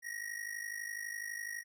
square ring-modulated tone, 1890 Hz, A#6, 23 cents sharp, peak -37 dBFS, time 0.02-1.64 s, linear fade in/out 50 ms, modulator 26 Hz, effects none

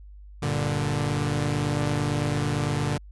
sawtooth chord, G minor, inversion none, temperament equal with one note detuned, 98 / 117.96 / 146.83 Hz, G2 / Bb2 / D3, 0 / +21 / 0 cents, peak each -27 / -25 / -22 dBFS, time 0.42-2.98 s, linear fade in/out 10 ms, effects added 50 Hz sine -42 dBFS peak until 3.11 s + resampled to 24000 Hz

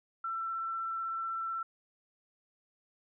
sine tone with vibrato, 1341 Hz, E6, 29 cents sharp, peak -33 dBFS, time 0.24-1.63 s, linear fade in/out 5 ms, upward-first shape sine, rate 16 Hz, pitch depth 9 cents each way, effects none

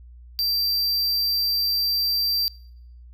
square tone, 4699 Hz, D8, in tune, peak -21 dBFS, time 0.39-2.48 s, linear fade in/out 0 ms, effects noise-tail reverb RT60 0.7 s tail -24 dB re dry + added 60 Hz sine -42 dBFS peak until 3.13 s

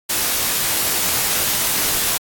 white noise with comb filter, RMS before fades -19 dBFS, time 0.09-2.18 s, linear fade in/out 10 ms, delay 19 ms, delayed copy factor -0.8, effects AAC 64 kbps

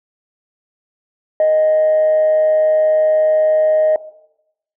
sine tone with amplitude modulation, 622.3 Hz, D#5, in tune, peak -7 dBFS, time 1.4-3.96 s, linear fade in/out 2 ms, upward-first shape sine, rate 174 Hz, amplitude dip 30%, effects noise-tail reverb RT60 0.8 s tail -18 dB re dry + tanh soft clip ceiling -7 dBFS

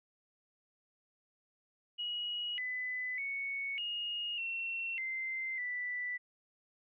sine tone with pitch steps, 2903 / 2005 / 2218 / 2861 / 2715 / 2079 / 1976 Hz, F#7 / B6 / C#7 / F7 / F7 / C7 / B6, -34 / +26 / 0 / +41 / -50 / -12 / 0 cents, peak -35 dBFS, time 1.98-6.18 s, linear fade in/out 20 ms, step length 600 ms, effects none

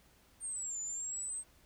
sine exponential two-way sweep, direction down then up, 8880 to 6980 to 8410 Hz, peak -37 dBFS, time 0.4-1.44 s, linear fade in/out 50 ms, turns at 0.8 s, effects added 60 Hz sine -70 dBFS peak until 1.65 s + pink hiss -66 dBFS RMS until 1.65 s

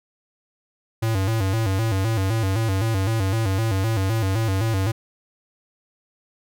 square tone with vibrato, 103.83 Hz, G#2, in tune, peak -20 dBFS, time 1.02-4.92 s, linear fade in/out 10 ms, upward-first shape square, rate 3.9 Hz, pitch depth 140 cents each way, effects none

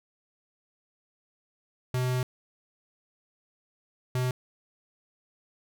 square tone bursts at uneven times, 126.7 Hz, B2, 45 cents sharp, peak -26 dBFS, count 2, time 1.94-2.23 / 4.15-4.31 s, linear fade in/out 2 ms, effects none

